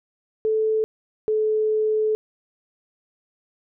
sine tone pair in turn, 437 / 432 Hz, A4 / A4, -12 / -32 cents, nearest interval unison, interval 20 cents, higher first, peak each -18 / -18 dBFS, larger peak neither, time 0.45-0.84 / 1.28-2.15 s, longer second, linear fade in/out 0 ms, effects none

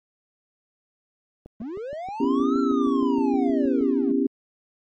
click train, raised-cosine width 2 ms, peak -28 dBFS, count 16, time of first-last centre 1.46-3.811 s, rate 6.38 Hz
triangle linear two-way sweep, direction up then down, 201.9 to 1368 to 201.9 Hz, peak -28 dBFS, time 1.6-4.12 s, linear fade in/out 5 ms, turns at 2.59 s
sine chord, C# half-diminished seventh, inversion third, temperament just, 249.5 / 277.2 / 332.6 / 399.1 Hz, B3 / C#4 / E4 / G4, +18 / 0 / +16 / +31 cents, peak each -24 / -22 / -28 / -26 dBFS, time 2.2-4.27 s, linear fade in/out 5 ms
effects MP3 32 kbps

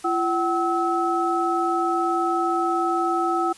sine tone cluster, 341.1 / 758 / 1295 Hz, F4 / F#5 / E6, -41 / +42 / -31 cents, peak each -24 dBFS, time 0.04-3.53 s, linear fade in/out 10 ms, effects white hiss -47 dBFS RMS until 3.57 s + resampled to 24000 Hz

